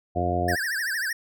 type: harmonic tone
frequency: 88.3 Hz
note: F2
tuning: 20 cents sharp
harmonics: 1 / 2 / 3 / 4 / 5 / 6 / 7 / 8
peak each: -28 / -33 / -33 / -31 / -35 / -35 / -32 / -26 dBFS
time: 0.15-0.56 s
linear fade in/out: 20 ms
type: tone with vibrato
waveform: square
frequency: 1701 Hz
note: G#6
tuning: 41 cents sharp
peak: -26 dBFS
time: 0.48-1.13 s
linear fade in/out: 5 ms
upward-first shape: triangle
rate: 13 Hz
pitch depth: 220 cents each way
effects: none